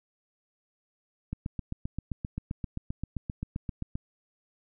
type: click train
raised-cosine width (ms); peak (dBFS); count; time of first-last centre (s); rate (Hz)
5; -20; 21; 1.33-3.955; 7.62
effects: none